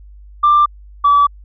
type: tone pair in turn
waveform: sine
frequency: 1184 / 1149.6 Hz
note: D6 / D6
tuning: +14 / -37 cents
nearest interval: minor second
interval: 51 cents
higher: first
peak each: -6 dBFS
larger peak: neither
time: 0.43-0.66 / 1.04-1.27 s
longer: neither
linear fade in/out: 10 ms
effects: tanh soft clip ceiling -4 dBFS + added 50 Hz sine -36 dBFS peak until 1.44 s